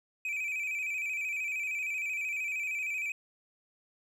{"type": "tone with vibrato", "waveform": "triangle", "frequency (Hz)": 2425, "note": "D#7", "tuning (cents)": -45, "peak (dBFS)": -30, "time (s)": [0.25, 3.12], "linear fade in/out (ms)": 2, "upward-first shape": "square", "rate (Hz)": 13, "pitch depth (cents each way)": 66, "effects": []}